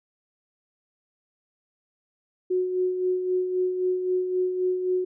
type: tone with tremolo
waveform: sine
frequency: 366.8 Hz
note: F#4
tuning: 15 cents flat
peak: -20 dBFS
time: 2.5-5.05 s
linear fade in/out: 10 ms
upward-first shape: sine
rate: 3.8 Hz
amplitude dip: 50%
effects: none